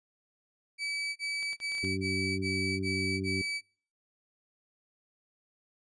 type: tone bursts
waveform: 30% pulse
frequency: 2294 Hz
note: D7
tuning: 41 cents flat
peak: -29 dBFS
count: 7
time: 0.78-3.614 s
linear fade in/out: 50 ms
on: 380 ms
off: 29 ms
type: clicks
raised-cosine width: 0.2 ms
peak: -32 dBFS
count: 7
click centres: 1.428 / 1.531 / 1.602 / 1.72 / 1.751 / 1.782 / 1.846 s
type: harmonic tone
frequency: 95.6 Hz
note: G2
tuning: 43 cents flat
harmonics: 1 / 2 / 3 / 4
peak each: -36 / -37 / -36 / -37 dBFS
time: 1.83-3.42 s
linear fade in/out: 5 ms
effects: noise-tail reverb RT60 0.5 s tail -25 dB re dry + resampled to 22050 Hz